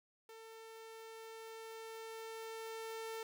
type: tone with level ramp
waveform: sawtooth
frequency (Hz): 447.9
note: A4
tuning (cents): +31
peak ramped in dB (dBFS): -49 to -38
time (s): 0.29-3.23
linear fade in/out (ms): 2
effects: none